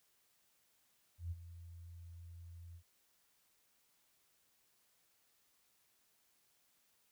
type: tone with ADSR envelope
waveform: sine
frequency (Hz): 85.4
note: F2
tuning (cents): -38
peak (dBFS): -37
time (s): 1.18-2.83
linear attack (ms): 130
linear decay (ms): 34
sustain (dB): -13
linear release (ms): 78
effects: white hiss -75 dBFS RMS until 7.11 s